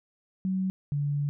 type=tone pair in turn; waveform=sine; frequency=188.5 / 144.18 Hz; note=F#3 / D3; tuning=+32 / -32 cents; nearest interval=perfect fourth; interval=464 cents; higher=first; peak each=-25 dBFS; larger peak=neither; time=0.45-0.7 / 0.92-1.29 s; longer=second; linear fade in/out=0 ms; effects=none